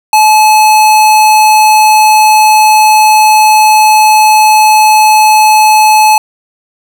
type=tone; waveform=square; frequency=860 Hz; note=A5; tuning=40 cents flat; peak=-3 dBFS; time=0.13-6.18 s; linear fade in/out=2 ms; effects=none